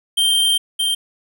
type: tone pair in turn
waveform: square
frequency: 3157 / 3157 Hz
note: G7 / G7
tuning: +12 / +12 cents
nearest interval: unison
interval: 0 cents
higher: neither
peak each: -14 / -17 dBFS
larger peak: first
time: 0.17-0.58 / 0.79-0.95 s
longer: first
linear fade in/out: 10 ms
effects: none